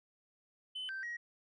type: tone with pitch steps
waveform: sine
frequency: 3034 / 1558 / 1897 Hz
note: F#7 / G6 / A#6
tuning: +43 / -11 / +30 cents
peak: -37 dBFS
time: 0.75-1.17 s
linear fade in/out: 10 ms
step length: 140 ms
effects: tanh soft clip ceiling -36 dBFS